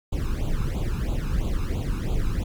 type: noise with flanger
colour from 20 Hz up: brown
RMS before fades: -25 dBFS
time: 0.12-2.44 s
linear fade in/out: 10 ms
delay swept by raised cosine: 0.27 to 0.8 ms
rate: 3 Hz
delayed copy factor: +1
effects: none